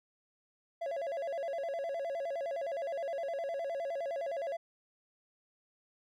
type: tone with vibrato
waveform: triangle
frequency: 610 Hz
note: D#5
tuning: 34 cents flat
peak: -32 dBFS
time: 0.81-4.57 s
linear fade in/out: 10 ms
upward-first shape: square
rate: 9.7 Hz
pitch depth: 170 cents each way
effects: none